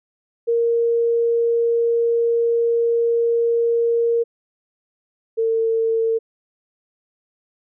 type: tone pair in turn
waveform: sine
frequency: 466.2 / 451.6 Hz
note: A#4 / A4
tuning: 0 / +45 cents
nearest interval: minor second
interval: 55 cents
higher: first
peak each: -15 / -16 dBFS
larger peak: first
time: 0.47-4.24 / 5.37-6.19 s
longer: first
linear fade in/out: 20 ms
effects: none